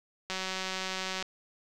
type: click train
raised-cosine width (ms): 0.2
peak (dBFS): -17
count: 175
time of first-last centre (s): 0.3-1.226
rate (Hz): 188
effects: none

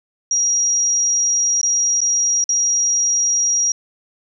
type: tone with dropouts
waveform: sine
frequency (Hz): 5710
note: F8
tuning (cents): +37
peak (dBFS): -14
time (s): 0.31-3.72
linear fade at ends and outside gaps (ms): 2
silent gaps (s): 1.614-1.63 / 2.006-2.015 / 2.441-2.491
effects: none

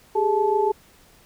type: tone cluster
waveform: sine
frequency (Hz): 397.6 / 424.3 / 870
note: G4 / G#4 / A5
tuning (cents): +25 / +37 / -20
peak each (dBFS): -22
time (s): 0.15-0.72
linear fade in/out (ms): 10
effects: pink hiss -54 dBFS RMS until 1.25 s

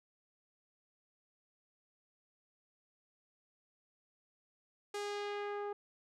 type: tone with low-pass filter sweep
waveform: sawtooth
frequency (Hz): 409.9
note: G#4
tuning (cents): -23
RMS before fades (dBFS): -40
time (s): 4.94-5.73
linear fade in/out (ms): 5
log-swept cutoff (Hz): 9300 to 970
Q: 1
effects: none

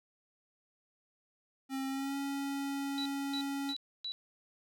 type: tone with pitch glide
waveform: square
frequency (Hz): 267.9 to 277.8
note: C4 to C#4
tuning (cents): +41 to +4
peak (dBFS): -35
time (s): 1.69-3.75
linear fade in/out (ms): 50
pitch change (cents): +63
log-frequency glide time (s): 1.88-2.16
type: tone bursts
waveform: sine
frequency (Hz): 3939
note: B7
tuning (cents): -5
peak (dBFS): -36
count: 4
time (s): 2.98-4.12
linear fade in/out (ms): 0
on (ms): 75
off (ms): 280
effects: none

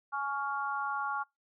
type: harmonic tone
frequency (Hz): 279.5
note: C#4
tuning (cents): +14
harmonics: 3 / 4 / 5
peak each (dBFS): -36 / -35 / -36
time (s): 0.12-1.24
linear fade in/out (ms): 20
effects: noise-tail reverb RT60 0.2 s tail -25 dB re dry

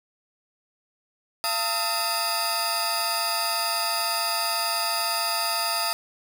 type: tone cluster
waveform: sawtooth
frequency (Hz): 683 / 901 / 1268 / 4741 / 4947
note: F5 / A5 / D#6 / D8 / D#8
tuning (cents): -39 / +41 / +32 / +16 / -11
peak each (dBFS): -27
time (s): 1.44-5.93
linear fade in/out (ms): 0
effects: none

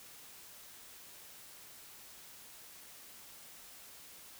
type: silence
effects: white hiss -54 dBFS RMS until 4.39 s

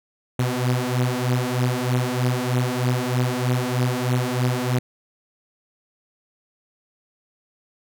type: beating tone pair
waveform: sawtooth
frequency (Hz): 123.47 / 126.67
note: B2 / B2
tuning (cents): 0 / +44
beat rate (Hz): 3.2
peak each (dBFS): -19 / -19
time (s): 0.39-4.79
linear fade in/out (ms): 5
effects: none

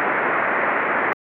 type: low-pass noise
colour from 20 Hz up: white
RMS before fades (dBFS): -20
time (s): 0-1.13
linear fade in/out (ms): 0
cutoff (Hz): 2100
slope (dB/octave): 48
effects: high-pass 300 Hz 12 dB/octave

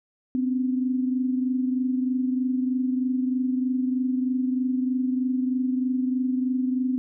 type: tone pair together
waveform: sine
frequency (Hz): 254 / 277.2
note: B3 / C#4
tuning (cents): +49 / 0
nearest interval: major second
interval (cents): 151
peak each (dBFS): -22 / -31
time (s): 0.35-6.98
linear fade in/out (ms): 0
effects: none

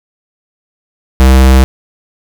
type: tone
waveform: square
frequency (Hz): 65.41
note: C2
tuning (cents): 0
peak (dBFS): -3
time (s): 1.2-1.64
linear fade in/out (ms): 0
effects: none

